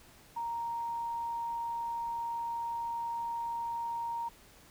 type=tone; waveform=sine; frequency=932.3 Hz; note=A#5; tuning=in tune; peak=-33 dBFS; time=0.36-4.29 s; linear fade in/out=10 ms; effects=pink hiss -58 dBFS RMS until 4.7 s